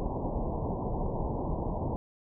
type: low-pass noise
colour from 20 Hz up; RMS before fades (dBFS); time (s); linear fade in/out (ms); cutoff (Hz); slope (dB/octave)
pink; -32; 0-1.96; 0; 1000; 96
effects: none